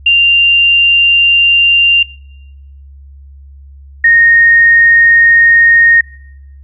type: tone pair in turn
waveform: sine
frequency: 2785 / 1853.4 Hz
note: F7 / A#6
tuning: -5 / -10 cents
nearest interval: perfect fifth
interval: 705 cents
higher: first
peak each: -4 / -3 dBFS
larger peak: second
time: 0.06-2.03 / 4.04-6.01 s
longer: neither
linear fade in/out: 5 ms
effects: noise-tail reverb RT60 0.9 s tail -24 dB re dry + added 69 Hz sine -32 dBFS peak until 6.63 s